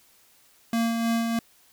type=tone with tremolo; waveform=square; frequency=230 Hz; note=A#3; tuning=23 cents flat; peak=-22 dBFS; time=0.73-1.39 s; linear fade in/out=2 ms; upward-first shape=sine; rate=3.2 Hz; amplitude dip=35%; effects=white hiss -59 dBFS RMS until 1.72 s